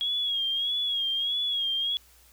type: tone with vibrato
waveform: sine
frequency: 3299 Hz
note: G#7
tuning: 12 cents flat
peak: -25 dBFS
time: 0.01-1.97 s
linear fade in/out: 0 ms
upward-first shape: sine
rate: 1.6 Hz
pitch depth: 64 cents each way
effects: added 60 Hz sine -60 dBFS peak until 2.32 s + white hiss -58 dBFS RMS until 2.32 s